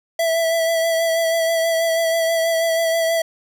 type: tone with vibrato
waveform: square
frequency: 659.3 Hz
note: E5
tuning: in tune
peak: -17 dBFS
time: 0.19-3.22 s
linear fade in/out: 5 ms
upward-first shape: sine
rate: 6.2 Hz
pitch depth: 22 cents each way
effects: none